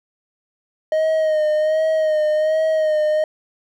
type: tone with vibrato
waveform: triangle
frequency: 622.3 Hz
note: D#5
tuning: in tune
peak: -13 dBFS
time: 0.92-3.24 s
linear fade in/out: 2 ms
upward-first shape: sine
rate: 1.3 Hz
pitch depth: 36 cents each way
effects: none